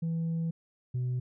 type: tone pair in turn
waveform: sine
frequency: 164.81 / 125.47 Hz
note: E3 / B2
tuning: 0 / +28 cents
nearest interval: perfect fourth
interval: 472 cents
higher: first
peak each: -26 dBFS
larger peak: neither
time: 0.02-0.51 / 0.94-1.2 s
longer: first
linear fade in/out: 10 ms
effects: tanh soft clip ceiling -27 dBFS